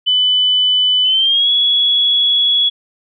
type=tone with pitch glide; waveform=sine; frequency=3000 to 3367 Hz; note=F#7 to G#7; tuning=+23 to +23 cents; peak=-10 dBFS; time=0.06-2.7 s; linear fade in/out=20 ms; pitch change=+200 cents; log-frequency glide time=1.04-1.5 s; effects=none

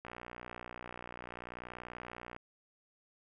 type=click train; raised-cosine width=0.5 ms; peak=-29 dBFS; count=141; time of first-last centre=0.05-2.364 s; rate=60.5 Hz; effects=none

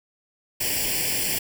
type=noise with comb filter; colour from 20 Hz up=white; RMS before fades=-25 dBFS; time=0.6-1.39 s; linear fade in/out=10 ms; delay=0.39 ms; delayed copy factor=+0.9; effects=none

